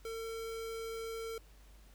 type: tone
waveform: square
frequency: 452.2 Hz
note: A4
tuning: 47 cents sharp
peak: -40 dBFS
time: 0.05-1.38 s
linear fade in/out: 2 ms
effects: added 50 Hz sine -56 dBFS peak until 1.94 s + pink hiss -65 dBFS RMS until 1.94 s